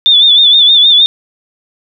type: tone with vibrato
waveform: sine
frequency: 3541 Hz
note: A7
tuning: 10 cents sharp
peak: -3 dBFS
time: 0.06-1.06 s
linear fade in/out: 0 ms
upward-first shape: sine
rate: 6.4 Hz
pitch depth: 67 cents each way
effects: none